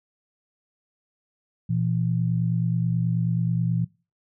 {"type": "tone pair together", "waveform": "sine", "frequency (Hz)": [119.08, 168.4], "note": ["A#2", "E3"], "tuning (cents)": [37, 37], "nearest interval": "tritone", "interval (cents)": 600, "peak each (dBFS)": -24, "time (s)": [1.69, 3.85], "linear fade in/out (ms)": 10, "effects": ["noise-tail reverb RT60 0.3 s tail -20 dB re dry"]}